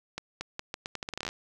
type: accelerating click train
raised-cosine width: 0.2 ms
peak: -17 dBFS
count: 16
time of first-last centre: 0.18-1.29 s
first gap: 230 ms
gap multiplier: 0.8
effects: none